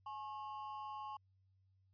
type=ring-modulated tone; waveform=triangle; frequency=966 Hz; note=B5; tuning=39 cents flat; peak=-39 dBFS; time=0.06-1.17 s; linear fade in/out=5 ms; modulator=119 Hz; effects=added 95 Hz sine -70 dBFS peak until 1.93 s + resampled to 11025 Hz